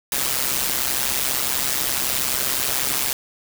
white noise with amplitude modulation, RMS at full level -19 dBFS, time 0.12-3.13 s, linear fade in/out 2 ms, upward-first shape sine, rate 132 Hz, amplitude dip 80%, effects none

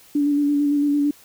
sine tone with vibrato, 289.1 Hz, D4, 27 cents flat, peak -16 dBFS, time 0.15-1.11 s, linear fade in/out 5 ms, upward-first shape square, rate 8.9 Hz, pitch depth 18 cents each way, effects white hiss -50 dBFS RMS until 1.24 s

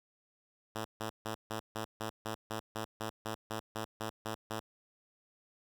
5% pulse tone bursts, 110 Hz, A2, in tune, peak -25 dBFS, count 16, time 0.75-4.6 s, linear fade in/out 10 ms, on 100 ms, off 150 ms, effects none

